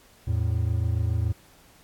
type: tone pair together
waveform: triangle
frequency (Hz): 82.94 / 110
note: E2 / A2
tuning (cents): +11 / 0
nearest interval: perfect fourth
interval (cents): 489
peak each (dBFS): -23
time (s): 0.27-1.33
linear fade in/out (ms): 10
effects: pink hiss -56 dBFS RMS until 1.83 s + AAC 64 kbps